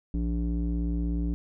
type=tone with low-pass filter; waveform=square; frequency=58.27 Hz; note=A#1; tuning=in tune; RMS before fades=-28 dBFS; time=0.14-1.34 s; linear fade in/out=0 ms; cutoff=260 Hz; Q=3.4; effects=none